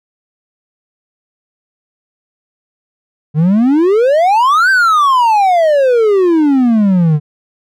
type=exponential two-way sweep; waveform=triangle; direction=up then down; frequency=144.8 to 1584 to 144.8 Hz; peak=-5 dBFS; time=3.34-7.2 s; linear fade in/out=50 ms; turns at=4.7 s; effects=none